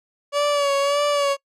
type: tone with vibrato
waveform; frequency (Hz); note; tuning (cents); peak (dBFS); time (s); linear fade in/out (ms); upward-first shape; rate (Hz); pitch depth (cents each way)
30% pulse; 570; C#5; +48; -15; 0.32-1.37; 50; sine; 1.7; 42
effects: noise-tail reverb RT60 0.1 s tail -24 dB re dry + low-pass 8000 Hz 12 dB/octave

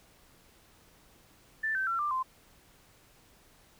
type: tone with pitch steps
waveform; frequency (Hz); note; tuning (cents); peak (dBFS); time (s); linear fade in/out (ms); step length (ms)
sine; 1767 / 1547.2 / 1354.7 / 1186.2 / 1038.6; A6 / G6 / E6 / D6 / C6; +7 / -23 / +47 / +17 / -13; -28; 1.63-2.23; 10; 120
effects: pink hiss -61 dBFS RMS until 3.79 s

